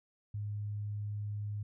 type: tone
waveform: sine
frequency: 103.83 Hz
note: G#2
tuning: in tune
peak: -35 dBFS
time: 0.34-1.63 s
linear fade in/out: 5 ms
effects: none